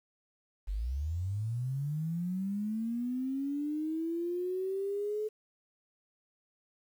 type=linear sweep; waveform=sine; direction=up; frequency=44.4 to 432.3 Hz; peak=-31 dBFS; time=0.67-5.29 s; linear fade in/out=20 ms; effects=10-bit